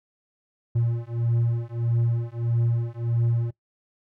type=beating tone pair; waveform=triangle; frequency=116.54 / 118.14 Hz; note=A#2 / A#2; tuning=0 / +24 cents; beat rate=1.6 Hz; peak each=-23 dBFS; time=0.75-3.51 s; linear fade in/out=10 ms; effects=noise-tail reverb RT60 0.1 s tail -20 dB re dry